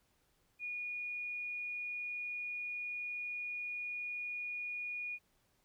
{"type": "tone", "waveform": "sine", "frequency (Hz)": 2447, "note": "D#7", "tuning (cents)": -29, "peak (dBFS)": -38, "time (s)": [0.59, 5.19], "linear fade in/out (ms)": 50, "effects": ["pink hiss -75 dBFS RMS until 5.64 s"]}